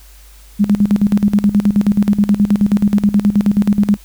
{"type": "tone with tremolo", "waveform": "sine", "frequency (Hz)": 204.6, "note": "G#3", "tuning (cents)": -26, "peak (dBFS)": -7, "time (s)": [0.59, 3.97], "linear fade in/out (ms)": 20, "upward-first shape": "square", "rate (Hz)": 9.4, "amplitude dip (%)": 80, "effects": ["added 50 Hz sine -39 dBFS peak until 4.04 s", "white hiss -46 dBFS RMS until 4.04 s"]}